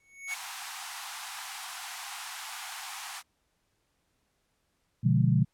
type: tone with exponential growth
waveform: square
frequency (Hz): 2217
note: C#7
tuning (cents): 0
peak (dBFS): -30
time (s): 0-0.34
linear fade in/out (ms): 2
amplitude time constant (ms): 72
type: high-pass noise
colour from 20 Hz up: pink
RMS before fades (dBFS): -40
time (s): 0.27-3.23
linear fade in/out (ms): 50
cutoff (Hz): 730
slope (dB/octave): 96
type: chord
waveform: sine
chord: B diminished seventh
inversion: none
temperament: equal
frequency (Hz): 123.47 / 146.83 / 174.61 / 207.7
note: B2 / D3 / F3 / Ab3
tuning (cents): 0 / 0 / 0 / 0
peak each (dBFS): -24 / -26 / -27 / -30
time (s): 5.03-5.45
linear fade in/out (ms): 20
effects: pink hiss -75 dBFS RMS until 5.53 s + low-pass 12000 Hz 12 dB/octave